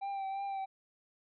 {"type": "tone with vibrato", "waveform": "triangle", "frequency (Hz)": 784, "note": "G5", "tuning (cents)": 0, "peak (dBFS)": -33, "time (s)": [0.01, 0.66], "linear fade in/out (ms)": 20, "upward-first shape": "triangle", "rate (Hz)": 2.9, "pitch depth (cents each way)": 32, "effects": ["resampled to 11025 Hz"]}